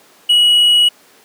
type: tone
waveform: triangle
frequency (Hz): 2916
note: F#7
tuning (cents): -26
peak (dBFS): -6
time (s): 0.29-0.89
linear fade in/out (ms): 10
effects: pink hiss -47 dBFS RMS until 1.24 s + high-pass 300 Hz 12 dB/octave